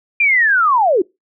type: linear sweep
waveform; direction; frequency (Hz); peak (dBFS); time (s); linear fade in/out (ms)
sine; down; 2424 to 329.6; -10; 0.2-1.02; 5
effects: noise-tail reverb RT60 0.2 s tail -23 dB re dry